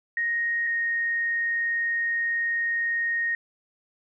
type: tone pair in turn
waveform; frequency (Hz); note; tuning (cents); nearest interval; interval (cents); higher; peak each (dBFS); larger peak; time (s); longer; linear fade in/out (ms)
sine; 1869 / 1860.8; A#6 / A#6; +4 / -4; unison; 8; first; -23; neither; 0.17-0.67 / 0.67-3.35; second; 2
effects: none